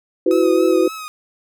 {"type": "chord", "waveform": "sine", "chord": "E suspended second", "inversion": "none", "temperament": "equal with one note detuned", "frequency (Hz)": [329.6, 370, 503.1], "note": ["E4", "F#4", "B4"], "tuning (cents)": [0, 0, 32], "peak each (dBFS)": [-16, -15, -18], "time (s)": [0.26, 0.88], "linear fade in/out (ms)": 5}
{"type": "tone with vibrato", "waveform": "sawtooth", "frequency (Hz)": 1267, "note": "D#6", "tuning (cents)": 31, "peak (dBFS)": -25, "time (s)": [0.31, 1.08], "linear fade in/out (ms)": 0, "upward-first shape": "triangle", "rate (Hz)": 3.6, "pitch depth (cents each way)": 47}
{"effects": []}